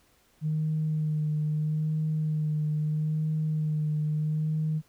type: tone with vibrato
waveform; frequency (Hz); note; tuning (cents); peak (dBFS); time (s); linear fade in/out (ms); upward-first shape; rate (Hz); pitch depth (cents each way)
sine; 153.9; D#3; -19; -24; 0.41-4.82; 50; sine; 0.77; 22
effects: tanh soft clip ceiling -20 dBFS + pink hiss -64 dBFS RMS until 4.88 s